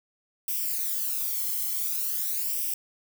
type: noise with flanger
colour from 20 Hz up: violet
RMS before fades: -29 dBFS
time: 0.48-2.74 s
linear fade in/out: 2 ms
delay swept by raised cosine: 0.36 to 0.96 ms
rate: 0.46 Hz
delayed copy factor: +0.75
effects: none